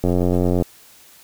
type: click train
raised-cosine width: 2 ms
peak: -6 dBFS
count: 53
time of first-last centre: 0.04-0.623 s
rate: 89.2 Hz
effects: white hiss -48 dBFS RMS until 1.23 s